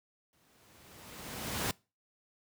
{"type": "noise with exponential growth", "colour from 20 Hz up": "pink", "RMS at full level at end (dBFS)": -31, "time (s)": [0.33, 1.71], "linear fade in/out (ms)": 1, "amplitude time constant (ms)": 300, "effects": ["noise-tail reverb RT60 0.3 s tail -24 dB re dry", "high-pass 80 Hz 12 dB/octave"]}